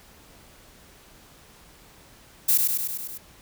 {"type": "noise with echo", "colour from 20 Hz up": "violet", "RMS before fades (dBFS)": -19, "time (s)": [2.48, 2.58], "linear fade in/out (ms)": 10, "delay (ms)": 100, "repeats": 6, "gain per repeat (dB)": -3, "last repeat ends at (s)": 3.18, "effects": ["pink hiss -52 dBFS RMS until 3.41 s"]}